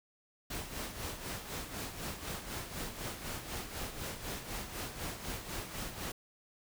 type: noise with tremolo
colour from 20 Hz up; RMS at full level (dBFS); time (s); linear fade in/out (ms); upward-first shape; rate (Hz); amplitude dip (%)
pink; -39; 0.5-6.12; 5; sine; 4; 60
effects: none